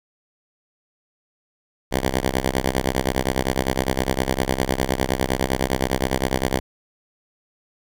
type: ring-modulated tone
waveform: 5% pulse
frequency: 65.41 Hz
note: C2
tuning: in tune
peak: -6 dBFS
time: 1.91-6.6 s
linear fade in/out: 5 ms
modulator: 27.8 Hz
effects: none